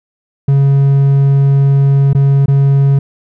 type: tone with dropouts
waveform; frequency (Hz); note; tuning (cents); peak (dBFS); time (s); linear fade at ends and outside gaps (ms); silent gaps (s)
triangle; 138.59; C#3; 0; -4; 0.48-2.99; 5; 2.132-2.148 / 2.459-2.481
effects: none